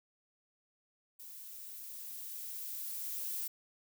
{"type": "noise with level ramp", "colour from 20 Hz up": "violet", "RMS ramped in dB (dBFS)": [-50, -38], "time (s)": [1.19, 3.48], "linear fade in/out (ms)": 10, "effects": []}